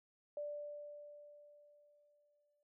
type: tone with exponential decay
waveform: sine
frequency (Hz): 587.3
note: D5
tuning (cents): 0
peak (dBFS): -39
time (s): 0.37-2.63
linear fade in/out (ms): 2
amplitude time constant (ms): 490
effects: none